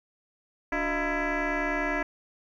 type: tone with frequency modulation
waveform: sine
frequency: 689 Hz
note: F5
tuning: 24 cents flat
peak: -24 dBFS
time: 0.72-2.03 s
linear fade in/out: 5 ms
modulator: 327 Hz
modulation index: 4.5
effects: tanh soft clip ceiling -22 dBFS + 11-bit